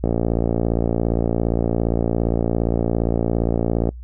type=click train; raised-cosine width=2 ms; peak=-6 dBFS; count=222; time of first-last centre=0.04-3.89 s; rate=57.4 Hz; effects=noise-tail reverb RT60 0.1 s tail -26 dB re dry + added 60 Hz sine -32 dBFS peak until 4.03 s